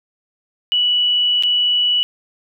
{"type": "tone with dropouts", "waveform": "sine", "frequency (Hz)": 2948, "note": "F#7", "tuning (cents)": -7, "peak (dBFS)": -13, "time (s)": [0.72, 2.03], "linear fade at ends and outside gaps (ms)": 0, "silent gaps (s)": [1.425, 1.435], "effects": []}